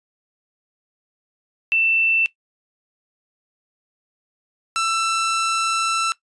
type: tone pair in turn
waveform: sine / sawtooth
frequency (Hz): 2672 / 1333.6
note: E7 / E6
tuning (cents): +23 / +20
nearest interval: octave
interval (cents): 1203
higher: first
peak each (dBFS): -15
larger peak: neither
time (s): 1.72-2.26 / 4.76-6.12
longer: second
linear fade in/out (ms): 0
effects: noise-tail reverb RT60 0.1 s tail -18 dB re dry + resampled to 22050 Hz